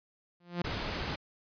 sawtooth tone with exponential growth, 174.61 Hz, F3, in tune, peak -23 dBFS, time 0.4-0.62 s, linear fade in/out 5 ms, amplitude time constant 47 ms
pink noise, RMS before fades -35 dBFS, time 0.64-1.16 s, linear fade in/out 10 ms
effects resampled to 11025 Hz

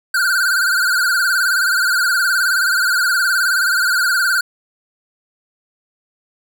square tone with vibrato, 1480 Hz, F#6, in tune, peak -14 dBFS, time 0.14-4.41 s, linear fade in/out 5 ms, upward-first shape sine, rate 19 Hz, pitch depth 100 cents each way, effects none

